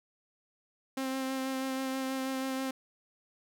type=tone with vibrato; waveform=sawtooth; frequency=264.3 Hz; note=C4; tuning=18 cents sharp; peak=-28 dBFS; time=0.97-2.71 s; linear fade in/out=5 ms; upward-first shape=sine; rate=6.2 Hz; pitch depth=15 cents each way; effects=none